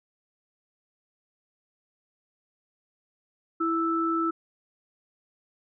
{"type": "tone pair together", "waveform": "sine", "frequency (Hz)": [329.6, 1318.4], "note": ["E4", "E6"], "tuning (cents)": [0, 0], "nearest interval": "2 octaves", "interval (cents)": 2400, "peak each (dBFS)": -26, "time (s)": [3.6, 4.31], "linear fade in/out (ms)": 10, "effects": []}